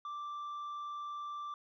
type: tone with tanh clipping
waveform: triangle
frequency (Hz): 1174.7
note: D6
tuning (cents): 0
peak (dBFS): -40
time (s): 0.05-1.54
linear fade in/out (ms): 2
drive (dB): 8
effects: none